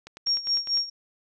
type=click train; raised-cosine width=0.2 ms; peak=-24 dBFS; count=8; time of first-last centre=0.07-0.774 s; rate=9.95 Hz
type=tone with tremolo; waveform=sine; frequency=5560 Hz; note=F8; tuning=9 cents flat; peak=-20 dBFS; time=0.26-0.9 s; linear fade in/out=10 ms; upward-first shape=sine; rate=4.5 Hz; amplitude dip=85%
effects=none